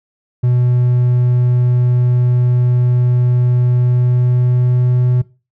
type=tone with pitch glide; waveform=triangle; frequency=123.47 to 124.54 Hz; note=B2 to B2; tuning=0 to +15 cents; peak=-8 dBFS; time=0.43-5.22 s; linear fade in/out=10 ms; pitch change=+15 cents; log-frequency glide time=3.74-5.04 s; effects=noise-tail reverb RT60 0.3 s tail -19 dB re dry